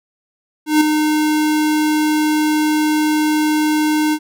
square tone with ADSR envelope, 305.6 Hz, D#4, 31 cents flat, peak -8 dBFS, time 0.66-4.19 s, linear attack 150 ms, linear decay 5 ms, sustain -6 dB, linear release 61 ms, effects none

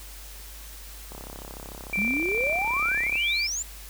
click train, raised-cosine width 1 ms, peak -26 dBFS, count 69, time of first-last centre 1.12-3.156 s, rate 33.4 Hz
sine tone with tremolo, 2349 Hz, D7, in tune, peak -23 dBFS, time 1.93-3.47 s, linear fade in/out 5 ms, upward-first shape triangle, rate 2.4 Hz, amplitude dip 30%
sine exponential sweep, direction up, 186.6 to 7459 Hz, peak -27 dBFS, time 1.97-3.63 s, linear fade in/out 10 ms
effects added 50 Hz sine -42 dBFS peak until 3.89 s + white hiss -45 dBFS RMS until 3.89 s

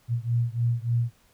sine beating tone pair, 116.9 / 120.3 Hz, A#2 / B2, +5 / -45 cents, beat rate 3.4 Hz, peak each -25 / -26 dBFS, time 0.08-1.12 s, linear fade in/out 50 ms, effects pink hiss -62 dBFS RMS until 1.33 s

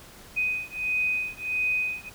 sine beating tone pair, 2500 / 2501.5 Hz, D#7 / D#7, +8 / +9 cents, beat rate 1.5 Hz, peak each -28 dBFS, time 0.36-2.1 s, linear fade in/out 20 ms, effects pink hiss -48 dBFS RMS until 2.14 s

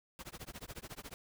pink noise with tremolo, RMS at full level -45 dBFS, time 0.19-1.14 s, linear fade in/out 0 ms, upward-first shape sine, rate 14 Hz, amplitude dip 100%, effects none

